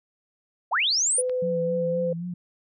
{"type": "linear sweep", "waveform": "sine", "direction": "up", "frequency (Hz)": [558, 9956], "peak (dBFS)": -20, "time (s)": [0.71, 1.22], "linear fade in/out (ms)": 20}
{"type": "tone with pitch glide", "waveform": "sine", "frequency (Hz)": [505, 512.3], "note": ["B4", "C5"], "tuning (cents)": [39, -37], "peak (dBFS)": -23, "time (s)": [1.18, 2.13], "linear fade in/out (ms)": 5, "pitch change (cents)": 24, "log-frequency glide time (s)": [1.73, 1.9]}
{"type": "click", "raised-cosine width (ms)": 0.3, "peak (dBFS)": -27, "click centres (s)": 1.296}
{"type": "tone with vibrato", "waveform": "sine", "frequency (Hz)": 172.6, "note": "F3", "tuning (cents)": -20, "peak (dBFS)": -29, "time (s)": [1.42, 2.34], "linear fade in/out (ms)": 5, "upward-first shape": "sine", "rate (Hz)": 3.8, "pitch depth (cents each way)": 62}
{"effects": []}